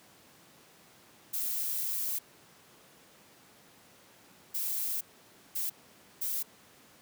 violet noise bursts at uneven times, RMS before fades -33 dBFS, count 4, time 1.33-2.19 / 4.54-5.01 / 5.55-5.7 / 6.21-6.43 s, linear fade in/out 10 ms, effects pink hiss -58 dBFS RMS until 7.01 s + high-pass 150 Hz 12 dB/octave

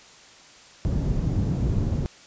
white low-pass noise, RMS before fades -24 dBFS, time 0.85-2.06 s, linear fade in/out 0 ms, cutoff 140 Hz, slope 12 dB/octave, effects white hiss -49 dBFS RMS until 2.26 s + resampled to 16000 Hz

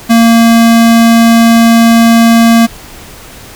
square tone, 230 Hz, A#3, 23 cents flat, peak -3 dBFS, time 0.09-2.67 s, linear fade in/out 20 ms, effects pink hiss -31 dBFS RMS until 3.55 s

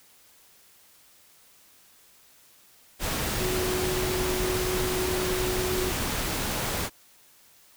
sine tone in noise, 367.9 Hz, F#4, 10 cents flat, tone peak -28 dBFS, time 3.37-5.93 s, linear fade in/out 50 ms, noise pink, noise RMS -29 dBFS, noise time 2.99-6.9 s, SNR -2 dB, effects white hiss -57 dBFS RMS until 7.76 s

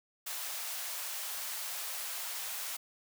white high-pass noise, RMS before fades -39 dBFS, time 0.26-2.77 s, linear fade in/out 10 ms, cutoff 590 Hz, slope 24 dB/octave, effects none

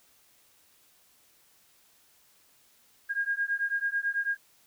sine beating tone pair, 1620 / 1629.1 Hz, G#6 / G#6, -43 / -34 cents, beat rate 9.1 Hz, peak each -30 dBFS, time 3.09-4.37 s, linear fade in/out 20 ms, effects white hiss -63 dBFS RMS until 4.66 s

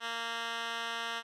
10% pulse tone with band-pass filter, 231 Hz, A#3, 16 cents flat, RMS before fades -37 dBFS, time 0-1.23 s, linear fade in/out 50 ms, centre 2400 Hz, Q 1.7, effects none

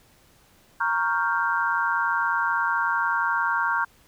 sine chord, G half-diminished seventh, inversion first, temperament equal, 932.3 / 1108.7 / 1396.9 / 1568 Hz, Bb5 / Db6 / F6 / G6, 0 / 0 / 0 / 0 cents, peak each -26 / -28 / -26 / -27 dBFS, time 0.8-3.85 s, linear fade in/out 10 ms, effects pink hiss -58 dBFS RMS until 4.07 s

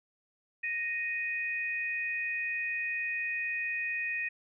sine tone pair together, 1864.6 / 2489 Hz, A#6 / D#7, 0 / 0 cents, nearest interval perfect fourth, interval 500 cents, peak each -34 / -33 dBFS, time 0.63-4.29 s, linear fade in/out 10 ms, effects none

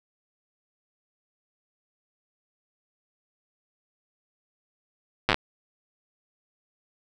slowing click train, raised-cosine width 0.3 ms, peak -4 dBFS, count 6, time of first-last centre 5.29-5.344 s, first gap 8 ms, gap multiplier 1.15, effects none

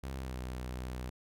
sawtooth tone with pitch glide, 66.5 to 62.77 Hz, C2 to B1, +29 to +29 cents, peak -34 dBFS, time 0.03-1.1 s, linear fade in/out 10 ms, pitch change -100 cents, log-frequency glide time 0.14-0.39 s, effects none

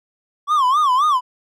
triangle tone with vibrato, 1108.7 Hz, C#6, in tune, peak -11 dBFS, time 0.47-1.21 s, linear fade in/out 50 ms, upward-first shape sine, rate 3.8 Hz, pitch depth 190 cents each way, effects none

